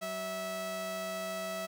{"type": "tone pair together", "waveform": "sawtooth", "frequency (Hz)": [188.61, 653], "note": ["F#3", "E5"], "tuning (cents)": [33, -17], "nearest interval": "octave + minor seventh", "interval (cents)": 2150, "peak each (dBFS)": [-40, -32], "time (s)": [0.01, 1.67], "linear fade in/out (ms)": 20, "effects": []}